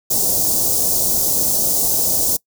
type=band-stop noise; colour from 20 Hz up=white; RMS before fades=-17 dBFS; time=0.1-2.37 s; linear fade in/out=10 ms; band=720 to 5400 Hz; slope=24 dB/octave; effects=noise-tail reverb RT60 0.1 s tail -24 dB re dry